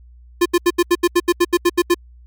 square tone bursts, 349.2 Hz, F4, in tune, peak -11 dBFS, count 13, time 0.41-1.945 s, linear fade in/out 10 ms, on 47 ms, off 77 ms, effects added 60 Hz sine -41 dBFS peak until 2.26 s + MP3 96 kbps

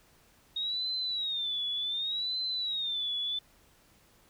sine tone with vibrato, 3721 Hz, A#7, 4 cents flat, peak -30 dBFS, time 0.56-3.39 s, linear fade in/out 5 ms, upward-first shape sine, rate 0.67 Hz, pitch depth 150 cents each way, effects pink hiss -63 dBFS RMS until 4.29 s

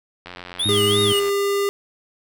click train, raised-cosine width 0.3 ms, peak -19 dBFS, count 93, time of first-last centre 0.26-1.291 s, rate 89.2 Hz
square tone with vibrato, 3271 Hz, G#7, 27 cents flat, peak -20 dBFS, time 0.59-1.2 s, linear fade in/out 10 ms, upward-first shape sine, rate 3 Hz, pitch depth 230 cents each way
harmonic tone, 104.6 Hz, G#2, 13 cents sharp, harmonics 1 / 2 / 3, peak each -24 / -27 / -29 dBFS, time 0.65-1.13 s, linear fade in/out 10 ms
square tone with pitch glide, 406.3 to 400.9 Hz, G#4 to G4, -38 to +39 cents, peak -19 dBFS, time 0.69-1.69 s, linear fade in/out 0 ms, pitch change -23 cents, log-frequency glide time 0.98-1.29 s
effects none

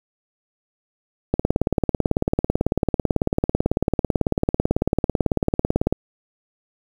click train, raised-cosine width 2 ms, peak -4 dBFS, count 84, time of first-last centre 1.34-5.926 s, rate 18.1 Hz, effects 7-bit

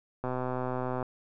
click train, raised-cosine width 1 ms, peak -19 dBFS, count 101, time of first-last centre 0.24-1.027 s, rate 127 Hz, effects none

